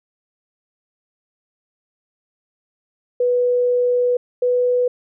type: tone pair in turn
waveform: sine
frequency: 491.8 / 494.1 Hz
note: B4 / B4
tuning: -7 / +1 cents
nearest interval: unison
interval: 8 cents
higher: second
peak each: -14 dBFS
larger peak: neither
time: 3.2-4.17 / 4.42-4.88 s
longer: first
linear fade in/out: 5 ms
effects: none